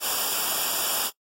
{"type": "noise with comb filter", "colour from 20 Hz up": "white", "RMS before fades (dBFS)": -26, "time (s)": [0, 1.11], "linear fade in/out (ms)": 50, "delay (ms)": 0.48, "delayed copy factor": -0.85, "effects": ["noise-tail reverb RT60 0.1 s tail -21 dB re dry", "AAC 48 kbps"]}